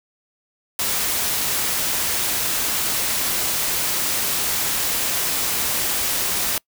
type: noise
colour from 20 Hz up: white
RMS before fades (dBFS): -22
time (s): 0.79-6.58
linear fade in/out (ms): 2
effects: noise-tail reverb RT60 0.1 s tail -25 dB re dry